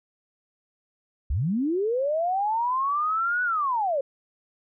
sine linear two-way sweep, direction up then down, 51.91 to 1490 to 519 Hz, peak -22 dBFS, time 1.3-4.01 s, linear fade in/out 5 ms, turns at 3.43 s, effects none

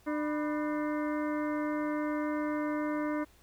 harmonic tone with a mistuned harmonic, 300.3 Hz, D4, 39 cents sharp, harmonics 1 / 2 / 3 / 4 / 5 / 6 / 7, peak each -31 / -37 / -41 / -43 / -45 / -47 / -48 dBFS, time 0.06-3.25 s, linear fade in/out 20 ms, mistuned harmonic 3, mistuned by +150 cents, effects added 60 Hz sine -63 dBFS peak until 3.42 s + pink hiss -63 dBFS RMS until 3.42 s

